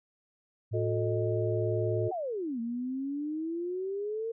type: tone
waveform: sine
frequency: 110 Hz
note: A2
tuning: in tune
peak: -30 dBFS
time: 0.71-2.09 s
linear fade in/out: 20 ms
type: chord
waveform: sine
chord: D# diminished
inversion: first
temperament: equal with one note detuned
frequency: 360.7 / 440 / 622.3 Hz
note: F#4 / A4 / D#5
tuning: -44 / 0 / 0 cents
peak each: -32 / -33 / -34 dBFS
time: 0.73-2.12 s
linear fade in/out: 20 ms
type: exponential two-way sweep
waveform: sine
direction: down then up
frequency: 784 to 227.7 to 462.2 Hz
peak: -31 dBFS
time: 2.11-4.32 s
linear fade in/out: 10 ms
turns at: 2.6 s
effects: none